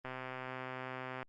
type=click train; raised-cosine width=0.5 ms; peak=-27 dBFS; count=153; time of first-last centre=0.05-1.228 s; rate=129 Hz; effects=Opus 32 kbps